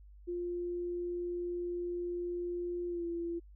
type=tone with pitch glide; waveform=sine; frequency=350.5 to 340.3 Hz; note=F4 to F4; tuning=+6 to -45 cents; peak=-34 dBFS; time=0.27-3.4 s; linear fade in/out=20 ms; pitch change=-51 cents; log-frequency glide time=2.88-3.05 s; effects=added 50 Hz sine -52 dBFS peak until 3.55 s